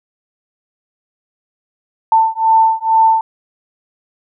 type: beating tone pair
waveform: sine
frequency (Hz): 891 / 893.2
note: A5 / A5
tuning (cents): +22 / +26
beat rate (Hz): 2.2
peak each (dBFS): -12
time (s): 2.12-3.21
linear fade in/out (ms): 2
effects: none